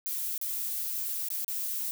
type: noise with dropouts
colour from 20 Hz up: violet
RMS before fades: -33 dBFS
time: 0.06-1.91 s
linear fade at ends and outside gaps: 0 ms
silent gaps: 0.378-0.414 / 1.286-1.303 / 1.446-1.48 s
effects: none